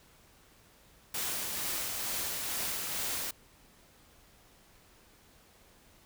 white noise with tremolo, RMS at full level -34 dBFS, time 1.14-3.31 s, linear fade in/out 5 ms, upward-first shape sine, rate 2.2 Hz, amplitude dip 25%, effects pink hiss -61 dBFS RMS until 6.05 s

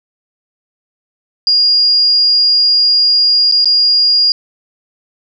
sine tone with dropouts, 4842 Hz, D#8, 48 cents flat, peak -7 dBFS, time 1.47-4.32 s, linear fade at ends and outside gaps 1 ms, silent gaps 3.514-3.522 / 3.645-3.656 s, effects none

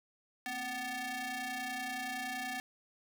sawtooth ring-modulated tone, 493.9 Hz, B4, in tune, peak -30 dBFS, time 0.46-2.6 s, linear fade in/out 0 ms, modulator 1250 Hz, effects 10-bit

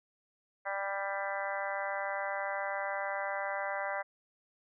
harmonic tone with a mistuned harmonic, 197.1 Hz, G3, 10 cents sharp, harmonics 3 / 4 / 5 / 6 / 7 / 8 / 9 / 10, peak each -38 / -39 / -42 / -44 / -45 / -41 / -46 / -41 dBFS, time 0.65-4.03 s, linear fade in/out 20 ms, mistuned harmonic 10, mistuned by +20 cents, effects none

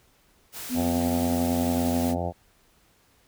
white noise, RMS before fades -37 dBFS, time 0.52-2.15 s, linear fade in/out 50 ms
sine tone, 250.9 Hz, B3, 28 cents sharp, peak -24 dBFS, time 0.69-2.18 s, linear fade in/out 50 ms
harmonic tone, 87.31 Hz, F2, in tune, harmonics 1 / 2 / 3 / 4 / 5 / 6 / 7 / 8 / 9 / 10, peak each -31 / -34 / -39 / -38 / -40 / -35 / -34 / -34 / -36 / -43 dBFS, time 0.74-2.33 s, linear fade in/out 50 ms
effects pink hiss -62 dBFS RMS until 3.27 s

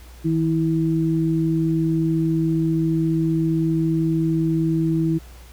sine tone pair together, 160 / 325.1 Hz, D#3 / E4, +49 / -24 cents, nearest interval octave, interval 1227 cents, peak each -20 dBFS, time 0.24-5.19 s, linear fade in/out 20 ms, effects added 60 Hz sine -40 dBFS peak until 5.52 s + pink hiss -49 dBFS RMS until 5.52 s

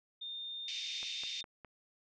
sine tone, 3632 Hz, A#7, 46 cents flat, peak -40 dBFS, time 0.21-1.43 s, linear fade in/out 10 ms
pink band-pass noise, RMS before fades -44 dBFS, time 0.68-1.41 s, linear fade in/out 2 ms, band 2300 to 6100 Hz, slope 48 dB/octave
click train, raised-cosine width 0.5 ms, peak -35 dBFS, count 4, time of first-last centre 1.03-1.647 s, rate 4.86 Hz
effects none

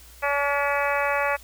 harmonic tone with a mistuned harmonic, 284.8 Hz, C#4, 47 cents sharp, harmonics 2 / 3 / 4 / 5 / 6 / 7 / 8 / 9, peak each -26 / -28 / -29 / -30 / -31 / -31 / -32 / -33 dBFS, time 0.22-1.37 s, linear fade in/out 20 ms, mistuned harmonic 7, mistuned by -24 cents, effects added 60 Hz sine -48 dBFS peak until 1.43 s + white hiss -50 dBFS RMS until 1.43 s

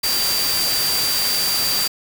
sine tone in noise, 4699 Hz, D8, in tune, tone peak -20 dBFS, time 0.03-1.88 s, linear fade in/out 10 ms, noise white, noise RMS -22 dBFS, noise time 0.03-1.88 s, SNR -1 dB, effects none

